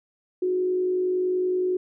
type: tone with frequency modulation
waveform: sine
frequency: 366 Hz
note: F#4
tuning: 19 cents flat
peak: -21 dBFS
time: 0.42-1.77 s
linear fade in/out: 5 ms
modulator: 50.7 Hz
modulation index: 0.29
effects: none